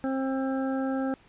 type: harmonic tone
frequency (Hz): 266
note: C4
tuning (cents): +29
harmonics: 1 / 2 / 3 / 5 / 6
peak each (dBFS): -27 / -33 / -37 / -41 / -43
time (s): 0.04-1.14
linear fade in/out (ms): 0
effects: pink hiss -58 dBFS RMS until 1.28 s + resampled to 8000 Hz